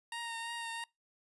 15% pulse tone with vibrato, 927 Hz, A#5, 10 cents flat, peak -32 dBFS, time 0.12-0.84 s, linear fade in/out 2 ms, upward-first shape triangle, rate 3 Hz, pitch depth 24 cents each way, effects noise-tail reverb RT60 0.2 s tail -24 dB re dry + resampled to 24000 Hz

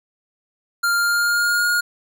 square tone with pitch glide, 1396.9 to 1430.4 Hz, F6 to F6, 0 to +41 cents, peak -17 dBFS, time 0.83-1.81 s, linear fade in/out 10 ms, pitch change +41 cents, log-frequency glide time 0.95-1.68 s, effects none

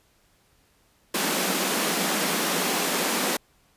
pink high-pass noise, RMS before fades -25 dBFS, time 1.14-3.37 s, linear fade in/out 5 ms, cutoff 170 Hz, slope 96 dB/octave, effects pink hiss -63 dBFS RMS until 3.76 s + resampled to 32000 Hz

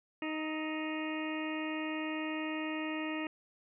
harmonic tone with a mistuned harmonic, 311.1 Hz, D#4, in tune, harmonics 1 / 2 / 3 / 4 / 6 / 7 / 8 / 9, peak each -36 / -44 / -46 / -47 / -44 / -48 / -45 / -47 dBFS, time 0.22-3.27 s, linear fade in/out 2 ms, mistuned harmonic 4, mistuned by +25 cents, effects none

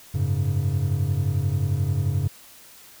triangle chord, F# suspended second, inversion none, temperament equal, 92.5 / 103.83 / 138.59 Hz, F#2 / G#2 / C#3, 0 / 0 / 0 cents, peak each -23 dBFS, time 0.14-2.28 s, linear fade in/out 10 ms, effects white hiss -48 dBFS RMS until 3 s

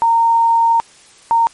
sine tone pair in turn, 921 / 921 Hz, A#5 / A#5, -21 / -21 cents, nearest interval unison, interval 0 cents, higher neither, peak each -9 dBFS, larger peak neither, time 0.02-0.8 / 1.31-1.47 s, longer first, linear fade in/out 0 ms, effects white hiss -45 dBFS RMS until 1.53 s + MP3 48 kbps

